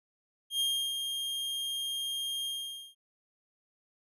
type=tone with ADSR envelope; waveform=45% pulse; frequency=3217 Hz; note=G7; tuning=44 cents sharp; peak=-26 dBFS; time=0.5-2.95 s; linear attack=98 ms; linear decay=330 ms; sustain=-6 dB; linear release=490 ms; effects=resampled to 32000 Hz